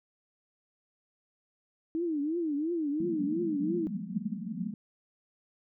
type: tone with vibrato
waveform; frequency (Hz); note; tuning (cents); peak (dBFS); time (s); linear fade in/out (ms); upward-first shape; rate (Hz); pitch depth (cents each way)
sine; 314.5; D#4; +19; -28; 1.95-3.87; 0; triangle; 2.9; 210
type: band-pass noise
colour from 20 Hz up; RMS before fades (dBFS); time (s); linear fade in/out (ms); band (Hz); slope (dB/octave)
pink; -36; 3-4.74; 2; 170 to 240; 96
effects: none